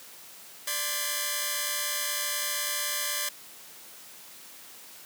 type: tone cluster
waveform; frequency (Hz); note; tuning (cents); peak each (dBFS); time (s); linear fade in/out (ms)
5% pulse; 588 / 1045 / 1592 / 1712 / 2014; D5 / C6 / G6 / A6 / B6; +2 / -2 / +26 / -48 / +33; -24; 0.67-3.29; 5
effects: white hiss -48 dBFS RMS until 5.05 s + high-pass 150 Hz 12 dB/octave